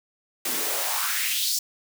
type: noise with high-pass filter sweep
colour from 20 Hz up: white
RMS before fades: -26 dBFS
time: 0.45-1.59 s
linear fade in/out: 5 ms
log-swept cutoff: 210 to 5800 Hz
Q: 2.9
effects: none